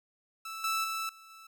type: tone with level steps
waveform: sawtooth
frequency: 1318.5 Hz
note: E6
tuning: in tune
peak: -35 / -25 / -29 / -48 / -46 dBFS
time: 0.45-1.47 s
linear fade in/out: 5 ms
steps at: 0.64 / 0.84 / 1.09 / 1.3 s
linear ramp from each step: 2 ms
effects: none